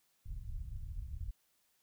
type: low-pass noise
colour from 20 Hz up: pink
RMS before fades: -42 dBFS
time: 0.25-1.31 s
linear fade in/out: 10 ms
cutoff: 100 Hz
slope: 24 dB/octave
effects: white hiss -75 dBFS RMS until 1.82 s